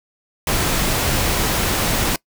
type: noise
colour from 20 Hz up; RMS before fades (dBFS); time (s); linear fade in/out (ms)
pink; -19; 0.47-2.16; 2
effects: noise-tail reverb RT60 0.1 s tail -23 dB re dry